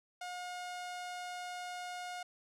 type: tone with low-pass filter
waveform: sawtooth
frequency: 718 Hz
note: F5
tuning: 48 cents sharp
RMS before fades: -43 dBFS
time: 0.21-2.23 s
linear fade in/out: 5 ms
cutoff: 8600 Hz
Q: 0.81
effects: none